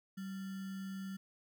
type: tone with sample-and-hold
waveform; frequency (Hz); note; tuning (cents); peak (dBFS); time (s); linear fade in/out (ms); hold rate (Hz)
sine; 192.2; G3; -34; -40; 0.17-1.17; 10; 1575
effects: none